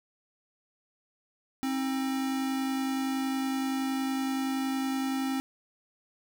square tone pair together, 265.8 / 316.5 Hz, C4 / D#4, +27 / +30 cents, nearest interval minor third, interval 303 cents, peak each -29 / -40 dBFS, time 1.63-5.4 s, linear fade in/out 0 ms, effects none

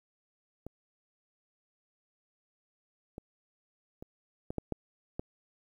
clicks, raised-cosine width 2 ms, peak -28 / -28 / -30 / -23 / -19 / -19 / -21 dBFS, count 7, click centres 0.666 / 3.181 / 4.025 / 4.505 / 4.583 / 4.723 / 5.195 s, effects 10-bit

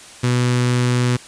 sawtooth tone with notch filter, 123.47 Hz, B2, in tune, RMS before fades -17 dBFS, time 0.23-1.17 s, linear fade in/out 10 ms, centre 690 Hz, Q 1.4, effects white hiss -40 dBFS RMS until 1.27 s + resampled to 22050 Hz

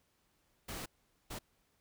pink noise bursts at uneven times, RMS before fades -43 dBFS, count 2, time 0.68-0.86 / 1.3-1.39 s, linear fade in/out 10 ms, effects pink hiss -75 dBFS RMS until 1.8 s

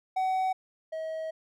triangle tone pair in turn, 753 / 638.4 Hz, F#5 / D#5, +30 / +44 cents, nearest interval minor third, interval 286 cents, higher first, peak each -23 / -30 dBFS, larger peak first, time 0.16-0.53 / 0.92-1.31 s, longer second, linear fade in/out 10 ms, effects none

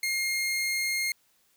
sawtooth tone, 2132 Hz, C7, 32 cents sharp, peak -23 dBFS, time 0.03-1.12 s, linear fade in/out 2 ms, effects white hiss -67 dBFS RMS until 1.56 s

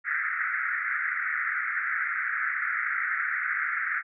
white band-pass noise, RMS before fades -29 dBFS, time 0.04-4.03 s, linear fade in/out 50 ms, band 1300 to 2100 Hz, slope 96 dB/octave, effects none

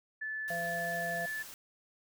sine tone, 1741 Hz, A6, 19 cents flat, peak -35 dBFS, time 0.21-1.43 s, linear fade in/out 10 ms
white noise, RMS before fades -48 dBFS, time 0.48-1.54 s, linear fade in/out 0 ms
harmonic tone, 170.4 Hz, F3, 42 cents flat, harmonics 1 / 3 / 4, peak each -44 / -44 / -36 dBFS, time 0.5-1.26 s, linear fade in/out 5 ms
effects none

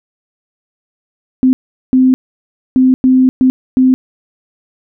sine tone bursts at uneven times, 258.2 Hz, C4, 23 cents flat, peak -5 dBFS, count 6, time 1.43-1.53 / 1.93-2.14 / 2.76-2.94 / 3.04-3.29 / 3.41-3.5 / 3.77-3.94 s, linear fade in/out 0 ms, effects none

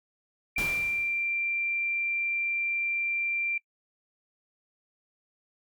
sine tone, 2364 Hz, D7, 11 cents sharp, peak -26 dBFS, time 0.56-3.58 s, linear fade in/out 5 ms
pink noise with exponential decay, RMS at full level -33 dBFS, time 0.58-1.41 s, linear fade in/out 1 ms, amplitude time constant 180 ms
effects noise-tail reverb RT60 0.1 s tail -26 dB re dry + Opus 48 kbps

